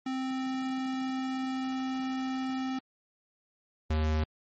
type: tone pair in turn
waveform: square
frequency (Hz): 261.6 / 77.77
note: C4 / D#2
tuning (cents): 0 / 0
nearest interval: octave + major sixth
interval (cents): 2100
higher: first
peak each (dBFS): -31 / -26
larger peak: second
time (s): 0.06-2.79 / 3.9-4.24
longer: first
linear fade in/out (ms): 5
effects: low-pass 5000 Hz 12 dB/octave + MP3 32 kbps